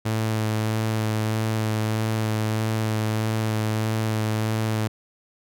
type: tone with vibrato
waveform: sawtooth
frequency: 109.6 Hz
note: A2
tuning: 6 cents flat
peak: -18 dBFS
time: 0.05-4.88 s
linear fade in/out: 10 ms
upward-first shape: sine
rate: 1.6 Hz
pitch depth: 15 cents each way
effects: none